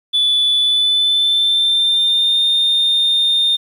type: tone with pitch glide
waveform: sine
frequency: 3468 to 3636 Hz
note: A7 to A#7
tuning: -26 to -44 cents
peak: -10 dBFS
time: 0.13-3.57 s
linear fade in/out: 20 ms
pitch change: +82 cents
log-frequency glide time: 0.57-2.41 s
effects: tanh soft clip ceiling -9 dBFS + 8-bit